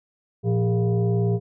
sine tone with frequency modulation, 115.3 Hz, A#2, 19 cents flat, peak -18 dBFS, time 0.43-1.4 s, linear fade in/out 50 ms, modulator 289 Hz, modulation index 1, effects none

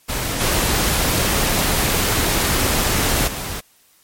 pink noise with level steps, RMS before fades -23 / -18 / -27 dBFS, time 0.08-3.61 s, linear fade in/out 20 ms, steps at 0.4 / 3.27 s, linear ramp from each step 10 ms, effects white hiss -55 dBFS RMS until 4.03 s + MP3 64 kbps

